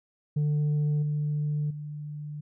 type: tone with level steps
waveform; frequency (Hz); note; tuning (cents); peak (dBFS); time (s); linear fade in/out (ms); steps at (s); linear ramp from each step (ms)
sine; 148.8; D3; +23; -20 / -24 / -34; 0.36-2.41; 10; 1.02 / 1.7; 10
effects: tanh soft clip ceiling -22 dBFS